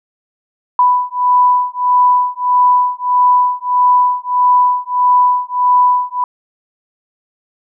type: beating tone pair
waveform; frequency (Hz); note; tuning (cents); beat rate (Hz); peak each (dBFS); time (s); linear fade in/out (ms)
sine; 991 / 992.6; B5 / B5; +6 / +8; 1.6; -12; 0.79-6.24; 2
effects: none